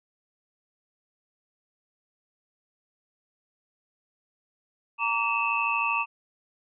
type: tone cluster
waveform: sine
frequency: 924 / 1150 / 2569 / 2682 Hz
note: A#5 / D6 / E7 / E7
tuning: -16 / -37 / -45 / +29 cents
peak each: -29 dBFS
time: 4.98-6.06 s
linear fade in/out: 50 ms
effects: none